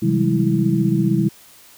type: tone cluster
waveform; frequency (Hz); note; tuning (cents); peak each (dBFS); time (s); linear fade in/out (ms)
sine; 131.4 / 162.5 / 189 / 204.3 / 327.3; C3 / E3 / F#3 / G#3 / E4; +8 / -24 / +37 / -28 / -12; -21; 0.02-1.29; 10
effects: white hiss -47 dBFS RMS until 1.77 s